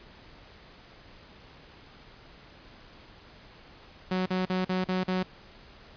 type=tone bursts; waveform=sawtooth; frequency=185 Hz; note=F#3; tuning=in tune; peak=-22 dBFS; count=6; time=4.11-5.23 s; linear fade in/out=5 ms; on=150 ms; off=44 ms; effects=pink hiss -52 dBFS RMS until 5.96 s + resampled to 11025 Hz